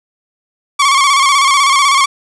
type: tone with vibrato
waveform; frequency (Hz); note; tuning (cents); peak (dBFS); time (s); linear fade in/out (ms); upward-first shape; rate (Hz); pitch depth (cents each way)
sawtooth; 1108.7; C#6; 0; -4; 0.79-2.06; 10; square; 16; 54
effects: resampled to 22050 Hz + 7-bit